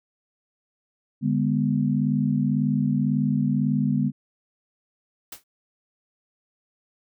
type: chord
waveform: sine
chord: G# diminished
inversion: second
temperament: equal with one note detuned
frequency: 146.83 / 205 / 246.9 Hz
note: D3 / G#3 / B3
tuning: 0 / -22 / 0 cents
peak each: -24 dBFS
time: 1.21-4.12 s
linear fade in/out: 50 ms
type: noise with exponential decay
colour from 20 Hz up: white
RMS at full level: -32 dBFS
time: 5.32-5.44 s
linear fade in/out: 5 ms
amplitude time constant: 24 ms
effects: none